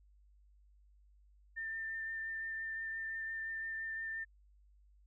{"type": "tone with vibrato", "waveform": "sine", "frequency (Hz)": 1795, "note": "A6", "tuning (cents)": 34, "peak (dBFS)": -38, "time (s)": [1.56, 4.25], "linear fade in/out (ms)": 20, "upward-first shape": "sine", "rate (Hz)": 5.8, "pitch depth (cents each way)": 11, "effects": ["added 50 Hz sine -62 dBFS peak until 5.06 s"]}